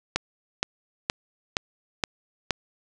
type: click train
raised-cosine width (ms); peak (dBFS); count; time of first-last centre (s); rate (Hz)
0.2; -5; 6; 0.16-2.507; 2.13
effects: resampled to 24000 Hz + 7-bit